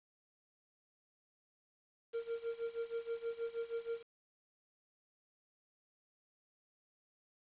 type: tone with tremolo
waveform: triangle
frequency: 462.9 Hz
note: A#4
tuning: 12 cents flat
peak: -33 dBFS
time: 2.13-4.03 s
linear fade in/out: 20 ms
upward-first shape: sine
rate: 6.3 Hz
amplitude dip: 90%
effects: resampled to 8000 Hz + 10-bit